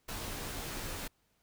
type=noise with comb filter; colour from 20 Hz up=pink; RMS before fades=-40 dBFS; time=0.08-1.08 s; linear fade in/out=10 ms; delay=16 ms; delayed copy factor=-0.5; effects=pink hiss -74 dBFS RMS until 1.42 s